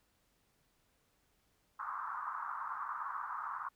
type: band-pass noise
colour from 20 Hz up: white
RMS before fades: -41 dBFS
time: 1.79-3.69 s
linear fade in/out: 10 ms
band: 980 to 1300 Hz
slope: 48 dB/octave
effects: pink hiss -75 dBFS RMS until 3.75 s